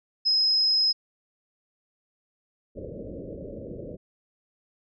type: tone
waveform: sine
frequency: 5110 Hz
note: D#8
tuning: 45 cents sharp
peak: -19 dBFS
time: 0.25-0.93 s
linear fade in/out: 20 ms
type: low-pass noise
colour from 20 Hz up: white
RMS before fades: -38 dBFS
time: 2.75-3.97 s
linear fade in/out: 20 ms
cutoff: 590 Hz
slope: 96 dB/octave
effects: none